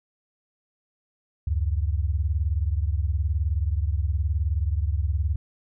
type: beating tone pair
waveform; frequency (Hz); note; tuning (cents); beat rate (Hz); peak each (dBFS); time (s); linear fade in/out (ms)
sine; 71.4 / 90.4; D2 / F#2; -48 / -40; 19; -23 / -26; 1.47-5.36; 5
effects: none